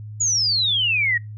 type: exponential sweep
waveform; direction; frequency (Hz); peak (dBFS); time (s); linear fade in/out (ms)
sine; down; 6980 to 1855; -17; 0.2-1.18; 10
effects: noise-tail reverb RT60 0.2 s tail -23 dB re dry + added 106 Hz sine -32 dBFS peak until 1.37 s